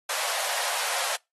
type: high-pass noise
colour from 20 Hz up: pink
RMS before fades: -29 dBFS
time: 0.09-1.16 s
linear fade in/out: 5 ms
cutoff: 550 Hz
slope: 48 dB/octave
effects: noise-tail reverb RT60 0.2 s tail -24 dB re dry + AAC 32 kbps